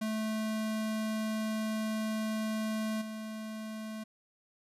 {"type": "tone with level steps", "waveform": "square", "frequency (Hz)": 217.9, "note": "A3", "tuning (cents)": -17, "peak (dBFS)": [-32, -39], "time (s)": [0.01, 4.04], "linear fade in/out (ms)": 10, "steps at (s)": 3.01, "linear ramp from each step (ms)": 10, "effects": ["resampled to 32000 Hz"]}